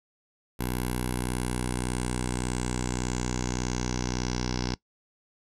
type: tone with low-pass filter sweep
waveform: 10% pulse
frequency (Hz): 61.74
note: B1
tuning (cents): 0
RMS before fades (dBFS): -30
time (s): 0.59-4.75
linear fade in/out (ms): 10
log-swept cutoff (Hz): 12000 to 5300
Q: 5.2
effects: noise-tail reverb RT60 0.1 s tail -21 dB re dry